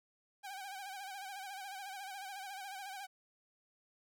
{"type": "tone with vibrato", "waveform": "sawtooth", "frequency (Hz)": 781, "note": "G5", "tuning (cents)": -7, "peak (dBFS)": -40, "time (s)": [0.43, 3.07], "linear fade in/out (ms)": 20, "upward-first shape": "sine", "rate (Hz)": 14, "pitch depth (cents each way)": 76, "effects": []}